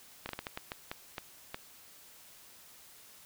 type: slowing click train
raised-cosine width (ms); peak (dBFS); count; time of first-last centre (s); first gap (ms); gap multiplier
0.3; -21; 10; 0.26-1.544; 31; 1.36
effects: white hiss -56 dBFS RMS until 3.25 s